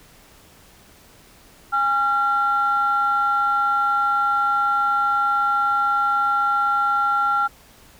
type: tone pair together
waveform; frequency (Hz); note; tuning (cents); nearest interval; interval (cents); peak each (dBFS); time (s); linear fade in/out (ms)
sine; 817 / 1374; G#5 / F6; -29 / -29; major sixth; 900; -22 / -17; 1.72-7.48; 20
effects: tanh soft clip ceiling -11 dBFS + pink hiss -50 dBFS RMS until 7.99 s